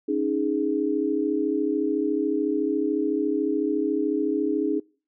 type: chord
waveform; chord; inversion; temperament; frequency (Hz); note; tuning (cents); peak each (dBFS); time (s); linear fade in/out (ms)
sine; C# suspended second; none; equal; 277.2 / 311.1 / 415.3; C#4 / D#4 / G#4; 0 / 0 / 0; -27 / -25 / -26; 0.08-4.8; 10
effects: noise-tail reverb RT60 0.4 s tail -25 dB re dry